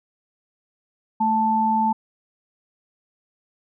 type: tone pair together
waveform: sine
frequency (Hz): 220 / 880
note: A3 / A5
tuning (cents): 0 / 0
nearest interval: 2 octaves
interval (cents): 2400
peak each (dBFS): -23 / -18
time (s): 1.2-1.93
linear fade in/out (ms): 10
effects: none